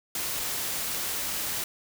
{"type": "noise", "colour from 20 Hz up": "white", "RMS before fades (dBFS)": -31, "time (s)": [0.15, 1.64], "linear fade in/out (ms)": 2, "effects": []}